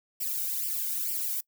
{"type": "noise with flanger", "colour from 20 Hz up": "violet", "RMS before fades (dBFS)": -31, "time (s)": [0.2, 1.41], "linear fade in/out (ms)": 10, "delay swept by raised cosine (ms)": [0.38, 1.38], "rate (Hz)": 2.2, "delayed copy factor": 0.95, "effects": ["noise-tail reverb RT60 0.1 s tail -24 dB re dry"]}